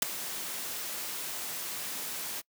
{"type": "noise with ADSR envelope", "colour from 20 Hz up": "white", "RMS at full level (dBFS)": -21, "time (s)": [0.02, 2.42], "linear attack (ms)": 4, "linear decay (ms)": 10, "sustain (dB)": -16, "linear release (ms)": 27, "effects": ["noise-tail reverb RT60 0.1 s tail -25 dB re dry", "high-pass 150 Hz 12 dB/octave"]}